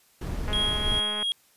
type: noise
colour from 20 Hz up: brown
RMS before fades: -30 dBFS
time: 0.21-1 s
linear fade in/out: 5 ms
type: click train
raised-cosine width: 0.5 ms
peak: -21 dBFS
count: 158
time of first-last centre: 0.48-1.228 s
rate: 210 Hz
type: tone with tremolo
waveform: triangle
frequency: 3278 Hz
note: G#7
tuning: 23 cents flat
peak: -21 dBFS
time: 0.53-1.32 s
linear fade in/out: 0 ms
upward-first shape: triangle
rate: 2.8 Hz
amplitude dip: 55%
effects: white hiss -61 dBFS RMS until 1.56 s + resampled to 32000 Hz